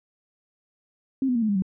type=tone with pitch steps; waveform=sine; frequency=266.7 / 248.8 / 232.2 / 216.6 / 202.1 / 188.59 Hz; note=C4 / B3 / A#3 / A3 / G#3 / F#3; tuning=+33 / +13 / -7 / -27 / -47 / +33 cents; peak=-20 dBFS; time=1.22-1.622 s; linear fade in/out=2 ms; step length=67 ms; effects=none